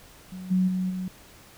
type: tone with level steps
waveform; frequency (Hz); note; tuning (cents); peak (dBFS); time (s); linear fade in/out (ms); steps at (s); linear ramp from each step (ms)
sine; 185; F#3; 0; -35 / -19 / -24 / -28; 0.32-1.08; 2; 0.5 / 0.67 / 0.89; 20
effects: pink hiss -51 dBFS RMS until 1.57 s